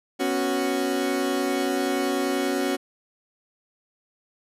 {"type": "chord", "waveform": "30% pulse", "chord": "B suspended second", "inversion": "none", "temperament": "equal", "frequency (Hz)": [246.9, 277.2, 370], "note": ["B3", "C#4", "F#4"], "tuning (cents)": [0, 0, 0], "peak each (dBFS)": [-28, -23, -24], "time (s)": [0.19, 2.77], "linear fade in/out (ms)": 20, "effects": ["resampled to 32000 Hz"]}